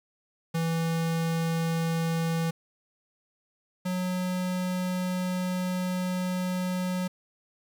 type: tone pair in turn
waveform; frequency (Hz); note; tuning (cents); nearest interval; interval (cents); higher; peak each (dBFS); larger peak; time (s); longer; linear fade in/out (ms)
square; 164.81 / 182.6; E3 / F#3; 0 / -23; major second; 177; second; -26 / -28; first; 0.54-2.51 / 3.85-7.08; second; 10
effects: 9-bit